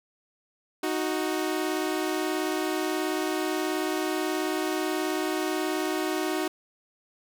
sawtooth tone pair together, 311.1 / 369.6 Hz, D#4 / F#4, 0 / -2 cents, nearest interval minor third, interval 298 cents, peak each -25 dBFS, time 0.83-6.48 s, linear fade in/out 5 ms, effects none

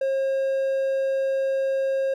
triangle tone, 538 Hz, C5, 48 cents sharp, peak -19 dBFS, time 0.01-2.14 s, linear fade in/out 5 ms, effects none

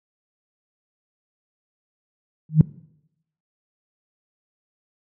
sine tone with exponential growth, 155.56 Hz, D#3, in tune, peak -3 dBFS, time 2.49-2.61 s, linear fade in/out 2 ms, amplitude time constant 25 ms, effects noise-tail reverb RT60 0.8 s tail -21 dB re dry + high-pass 100 Hz 12 dB/octave

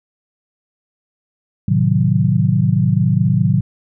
sine chord, A diminished seventh, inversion none, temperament equal, 110 / 130.81 / 155.56 / 185 Hz, A2 / C3 / Eb3 / Gb3, 0 / 0 / 0 / 0 cents, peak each -17 dBFS, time 1.68-3.61 s, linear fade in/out 5 ms, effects none

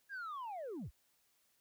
sine linear sweep, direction down, 1661.2 to 30.97 Hz, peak -39 dBFS, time 0.09-0.91 s, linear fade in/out 50 ms, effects tanh soft clip ceiling -40 dBFS + white hiss -75 dBFS RMS until 1.6 s

